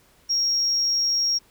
sine tone, 5588 Hz, F8, in tune, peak -18 dBFS, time 0.29-1.39 s, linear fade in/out 20 ms, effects tanh soft clip ceiling -16 dBFS + pink hiss -58 dBFS RMS until 1.5 s

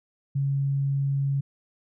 sine tone, 138.59 Hz, C#3, in tune, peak -22 dBFS, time 0.35-1.41 s, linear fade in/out 10 ms, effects none

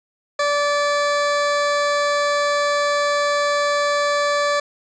20% pulse tone, 580 Hz, D5, 22 cents flat, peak -12 dBFS, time 0.39-4.6 s, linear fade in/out 5 ms, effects resampled to 16000 Hz + 7-bit

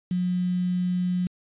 sine tone with quantisation, 180 Hz, F#3, 47 cents flat, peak -22 dBFS, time 0.11-1.27 s, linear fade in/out 2 ms, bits 7, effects resampled to 8000 Hz

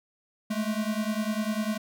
square beating tone pair, 210.8 / 220.8 Hz, G#3 / A3, +26 / +6 cents, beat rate 10 Hz, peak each -30 / -31 dBFS, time 0.5-1.78 s, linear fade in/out 10 ms, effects none

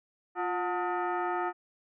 sine tone with frequency modulation, 187.2 Hz, F#3, 20 cents sharp, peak -28 dBFS, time 0.35-1.53 s, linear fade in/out 50 ms, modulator 539 Hz, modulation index 2.4, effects none

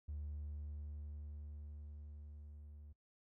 triangle tone with level ramp, 74.1 Hz, D2, 16 cents sharp, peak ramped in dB -39 to -51 dBFS, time 0.08-2.93 s, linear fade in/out 10 ms, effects noise-tail reverb RT60 0.1 s tail -21 dB re dry + tanh soft clip ceiling -37 dBFS

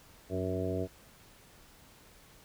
harmonic tone with a mistuned harmonic, 93.2 Hz, F#2, 13 cents sharp, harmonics 1 / 2 / 3 / 4 / 5 / 6 / 7, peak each -36 / -40 / -38 / -38 / -38 / -43 / -39 dBFS, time 0.29-0.88 s, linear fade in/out 50 ms, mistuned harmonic 2, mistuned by -55 cents, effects pink hiss -58 dBFS RMS until 2.44 s

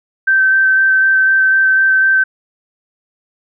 sine tone with vibrato, 1550 Hz, G6, 20 cents flat, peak -8 dBFS, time 0.27-2.24 s, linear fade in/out 10 ms, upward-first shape square, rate 4 Hz, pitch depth 9 cents each way, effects none

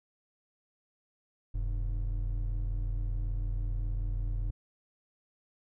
triangle tone pair together, 42.65 / 101.1 Hz, F1 / G#2, -40 / -46 cents, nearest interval octave + minor third, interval 1494 cents, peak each -28 / -36 dBFS, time 1.54-4.51 s, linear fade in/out 10 ms, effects none

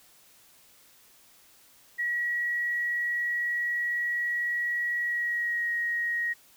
sine tone with pitch glide, 1918 to 1886.1 Hz, A#6 to A#6, +49 to +20 cents, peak -26 dBFS, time 1.98-6.34 s, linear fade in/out 20 ms, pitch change -29 cents, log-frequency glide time 5-5.71 s, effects white hiss -58 dBFS RMS until 6.56 s

